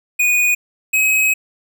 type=tone pair in turn; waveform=square; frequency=2470 / 2545 Hz; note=D#7 / D#7; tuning=-13 / +39 cents; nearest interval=minor second; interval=52 cents; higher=second; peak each=-13 dBFS; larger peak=neither; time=0.19-0.55 / 0.93-1.34 s; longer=second; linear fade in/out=10 ms; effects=none